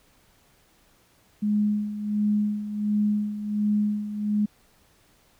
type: tone with tremolo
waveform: sine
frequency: 209 Hz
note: G#3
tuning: 11 cents sharp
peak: -19 dBFS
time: 1.42-4.46 s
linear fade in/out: 10 ms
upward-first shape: sine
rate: 1.4 Hz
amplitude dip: 70%
effects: pink hiss -61 dBFS RMS until 5.39 s